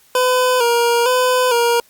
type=tone with vibrato; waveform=25% pulse; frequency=488.2 Hz; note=B4; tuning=20 cents flat; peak=-9 dBFS; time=0.15-1.8 s; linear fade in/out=2 ms; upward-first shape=square; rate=1.1 Hz; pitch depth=58 cents each way; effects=white hiss -52 dBFS RMS until 1.89 s + Opus 48 kbps